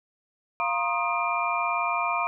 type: tone cluster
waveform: sine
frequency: 695 / 947 / 1065 / 1238 / 2388 Hz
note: F5 / A#5 / C6 / D#6 / D7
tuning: -9 / +27 / +30 / -9 / +28 cents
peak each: -30 dBFS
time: 0.6-2.27 s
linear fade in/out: 0 ms
effects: none